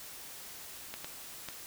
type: clicks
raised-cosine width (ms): 0.2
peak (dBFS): -22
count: 3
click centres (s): 0.94 / 1.045 / 1.487
effects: white hiss -47 dBFS RMS until 1.66 s